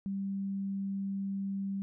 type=tone; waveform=sine; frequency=196.1 Hz; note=G3; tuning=1 cent sharp; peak=-32 dBFS; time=0.06-1.82 s; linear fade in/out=0 ms; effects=none